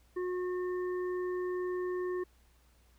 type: harmonic tone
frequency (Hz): 362.2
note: F#4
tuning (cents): -37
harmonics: 1 / 3 / 5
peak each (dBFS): -32 / -45 / -48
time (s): 0.16-2.24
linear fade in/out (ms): 10
effects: added 60 Hz sine -63 dBFS peak until 2.98 s + pink hiss -69 dBFS RMS until 2.98 s